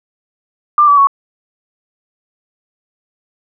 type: tone with pitch steps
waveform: sine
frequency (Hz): 1190 / 1150.1 / 1111.6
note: D6 / D6 / C#6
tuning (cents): +22 / -37 / +4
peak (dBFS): -5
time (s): 0.78-1.071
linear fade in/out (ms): 2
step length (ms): 97
effects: none